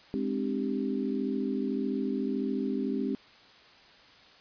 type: chord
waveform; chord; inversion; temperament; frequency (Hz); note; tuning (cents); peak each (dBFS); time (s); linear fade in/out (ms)
sine; Ab major seventh; none; equal with one note detuned; 207.7 / 261.6 / 303.3 / 392; Ab3 / C4 / Eb4 / G4; 0 / 0 / -44 / 0; -33 / -31 / -37 / -35; 0.14-3.15; 0
effects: white hiss -55 dBFS RMS until 4.4 s + resampled to 11025 Hz